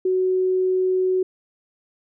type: tone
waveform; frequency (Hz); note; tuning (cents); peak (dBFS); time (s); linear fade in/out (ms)
sine; 371.7; F#4; +8; -17; 0.05-1.23; 5
effects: none